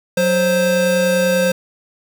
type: tone pair together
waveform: square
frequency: 185 / 524.9 Hz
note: F#3 / C5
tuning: 0 / +5 cents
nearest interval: octave + tritone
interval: 1805 cents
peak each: -20 / -15 dBFS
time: 0.17-1.52 s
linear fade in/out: 5 ms
effects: none